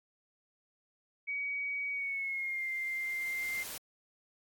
sine tone with pitch glide, 2260 to 2097 Hz, C#7 to C7, +33 to +3 cents, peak -33 dBFS, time 1.27-3.64 s, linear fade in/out 20 ms, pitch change -130 cents, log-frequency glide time 1.91-2.67 s
white noise with exponential growth, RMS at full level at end -41 dBFS, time 1.66-3.78 s, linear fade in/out 5 ms, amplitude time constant 460 ms
effects AAC 64 kbps

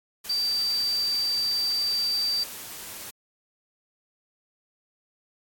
sine tone in noise, 4659 Hz, D8, 15 cents flat, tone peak -23 dBFS, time 0.29-2.44 s, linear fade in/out 10 ms, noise white, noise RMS -39 dBFS, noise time 0.24-3.11 s, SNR +13 dB, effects AAC 64 kbps

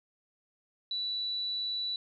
sine tone, 3951 Hz, B7, in tune, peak -31 dBFS, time 0.91-1.96 s, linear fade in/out 2 ms, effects none

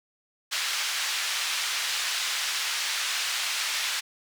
white band-pass noise, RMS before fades -29 dBFS, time 0.51-4.01 s, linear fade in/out 20 ms, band 1400 to 4900 Hz, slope 12 dB/octave, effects none

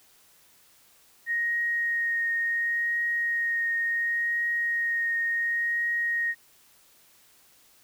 sine tone with vibrato, 1868 Hz, A#6, 3 cents sharp, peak -24 dBFS, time 1.26-6.35 s, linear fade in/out 50 ms, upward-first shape triangle, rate 0.7 Hz, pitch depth 13 cents each way, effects white hiss -59 dBFS RMS until 7.83 s

